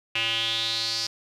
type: tone with band-pass filter sweep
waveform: square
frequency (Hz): 113.6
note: A#2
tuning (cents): -44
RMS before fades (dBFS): -27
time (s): 0.15-1.07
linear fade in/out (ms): 5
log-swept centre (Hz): 2700 to 5000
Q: 6
effects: none